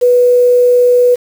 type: tone with quantisation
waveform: sine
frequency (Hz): 491.6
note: B4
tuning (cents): -8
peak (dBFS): -5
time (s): 0.01-1.16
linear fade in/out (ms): 20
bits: 5
effects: none